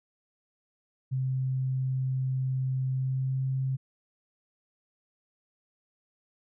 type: tone with pitch glide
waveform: sine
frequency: 130.81 to 132.41 Hz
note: C3 to C3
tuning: 0 to +21 cents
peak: -26 dBFS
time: 1.11-3.77 s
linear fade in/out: 20 ms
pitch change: +21 cents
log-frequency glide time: 2.91-3.45 s
effects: none